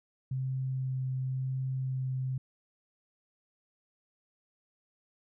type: tone with vibrato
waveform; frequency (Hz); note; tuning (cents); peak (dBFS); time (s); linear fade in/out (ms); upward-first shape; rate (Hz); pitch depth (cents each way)
sine; 130.81; C3; 0; -30; 0.31-2.38; 5; sine; 0.94; 8
effects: none